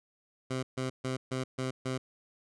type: tone bursts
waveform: 15% pulse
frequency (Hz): 129.9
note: C3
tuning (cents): -12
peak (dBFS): -25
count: 6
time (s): 0.5-1.98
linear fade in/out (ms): 10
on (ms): 130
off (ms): 140
effects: resampled to 22050 Hz